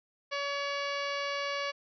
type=harmonic tone with a mistuned harmonic; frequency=566 Hz; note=C#5; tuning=36 cents sharp; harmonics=1 / 2 / 3 / 4 / 5 / 6 / 7 / 8 / 9 / 10; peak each=-36 / -37 / -40 / -39 / -42 / -46 / -49 / -44 / -50 / -52 dBFS; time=0.31-1.72 s; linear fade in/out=20 ms; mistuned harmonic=10; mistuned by=+35 cents; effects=none